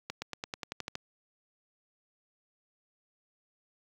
accelerating click train, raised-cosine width 0.2 ms, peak -18 dBFS, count 10, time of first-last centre 0.1-0.954 s, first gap 120 ms, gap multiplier 0.94, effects high-pass 80 Hz 12 dB/octave + 10-bit

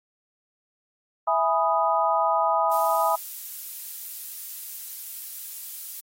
sine chord, E major seventh, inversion none, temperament equal, 659.3 / 830.6 / 987.8 / 1244.5 Hz, E5 / G#5 / B5 / D#6, 0 / 0 / 0 / 0 cents, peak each -25 dBFS, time 1.27-3.16 s, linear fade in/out 10 ms
violet noise, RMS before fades -35 dBFS, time 2.71-6.01 s, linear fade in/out 10 ms
effects AAC 48 kbps

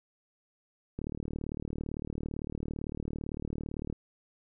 click train, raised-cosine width 3 ms, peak -23 dBFS, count 112, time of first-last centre 0.99-3.927 s, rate 37.8 Hz, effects none

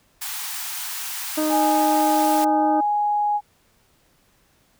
white high-pass noise, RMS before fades -30 dBFS, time 0.21-2.45 s, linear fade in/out 10 ms, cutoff 730 Hz, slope 96 dB/octave
harmonic tone, 308.4 Hz, D#4, 15 cents flat, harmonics 1 / 2 / 3 / 4 / 5, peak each -21 / -25 / -34 / -34 / -40 dBFS, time 1.37-2.81 s, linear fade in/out 10 ms
sine tone, 830.6 Hz, G#5, in tune, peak -18 dBFS, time 1.49-3.41 s, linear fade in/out 50 ms
effects pink hiss -61 dBFS RMS until 4.79 s

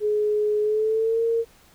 sine tone with pitch glide, 421.2 to 459.3 Hz, G#4 to A#4, +24 to -26 cents, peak -19 dBFS, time 0-1.45 s, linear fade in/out 50 ms, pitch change +150 cents, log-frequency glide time 0.61-1.23 s, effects pink hiss -55 dBFS RMS until 1.74 s

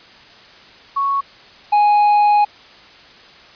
sine / triangle tone pair in turn, 1108.7 / 830.6 Hz, C#6 / G#5, 0 / 0 cents, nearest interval perfect fourth, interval 500 cents, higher first, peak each -15 / -8 dBFS, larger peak second, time 0.96-1.21 / 1.72-2.45 s, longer second, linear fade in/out 10 ms, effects white hiss -43 dBFS RMS until 3.55 s + resampled to 11025 Hz

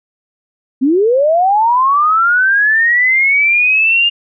sine linear sweep, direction up, 245.9 to 2836 Hz, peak -8 dBFS, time 0.81-4.1 s, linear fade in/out 20 ms, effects none

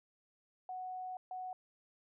sine tone bursts at uneven times, 740 Hz, F#5, in tune, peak -40 dBFS, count 2, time 0.69-1.17 / 1.31-1.53 s, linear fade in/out 2 ms, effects none

